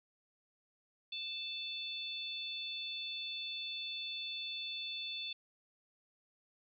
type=harmonic tone; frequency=880 Hz; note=A5; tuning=in tune; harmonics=3 / 4 / 5; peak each=-45 / -41 / -47 dBFS; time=1.12-5.33 s; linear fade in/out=5 ms; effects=none